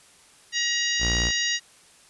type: harmonic tone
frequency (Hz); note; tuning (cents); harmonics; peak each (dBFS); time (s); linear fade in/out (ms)
950; A#5; +33; 2 / 3 / 4 / 5 / 6 / 7; -27 / -29 / -30 / -31 / -32 / -32; 0.52-1.6; 50
type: clicks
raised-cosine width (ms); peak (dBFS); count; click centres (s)
0.2; -34 / -24; 2; 0.742 / 1.307
type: tone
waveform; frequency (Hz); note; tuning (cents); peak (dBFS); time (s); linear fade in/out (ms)
sawtooth; 59; A#1; +22; -21; 0.99-1.32; 50
effects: white hiss -54 dBFS RMS until 2.09 s + resampled to 24000 Hz